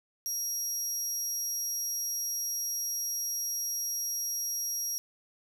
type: tone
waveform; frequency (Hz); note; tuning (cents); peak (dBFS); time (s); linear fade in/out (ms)
30% pulse; 5660; F8; +22; -27; 0.26-4.98; 0
effects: none